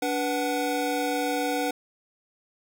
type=tone cluster; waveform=square; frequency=288.8 / 490.4 / 746 Hz; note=D4 / B4 / F#5; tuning=-29 / -12 / +14 cents; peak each=-30 dBFS; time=0.02-1.71 s; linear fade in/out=5 ms; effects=none